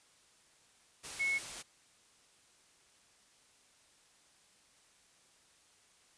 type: tone in noise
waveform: sine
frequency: 2193 Hz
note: C#7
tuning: 19 cents flat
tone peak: -30 dBFS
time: 1.19-1.39 s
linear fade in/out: 20 ms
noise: white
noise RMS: -44 dBFS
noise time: 1.03-1.63 s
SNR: +11 dB
effects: white hiss -66 dBFS RMS until 6.17 s + resampled to 22050 Hz